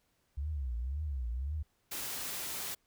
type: tone with vibrato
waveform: sine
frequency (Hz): 66.9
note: C2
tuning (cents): +39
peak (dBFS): -33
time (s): 0.37-1.63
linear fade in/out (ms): 10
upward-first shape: triangle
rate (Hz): 1.9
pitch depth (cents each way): 290
type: noise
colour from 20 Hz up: white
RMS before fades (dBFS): -39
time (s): 1.91-2.75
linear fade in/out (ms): 10
effects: pink hiss -75 dBFS RMS until 2.86 s